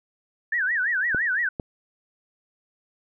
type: tone with vibrato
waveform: sine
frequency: 1693 Hz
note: G#6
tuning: 33 cents sharp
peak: -21 dBFS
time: 0.52-1.49 s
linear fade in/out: 5 ms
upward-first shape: sine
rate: 5.9 Hz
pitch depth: 240 cents each way
type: clicks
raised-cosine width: 2 ms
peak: -16 dBFS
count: 2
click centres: 1.147 / 1.598 s
effects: none